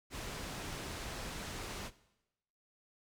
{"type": "low-pass noise", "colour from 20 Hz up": "pink", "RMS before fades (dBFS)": -43, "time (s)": [0.1, 1.91], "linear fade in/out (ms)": 50, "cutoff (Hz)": 8500, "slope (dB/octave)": 12, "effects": ["noise-tail reverb RT60 0.9 s tail -18 dB re dry"]}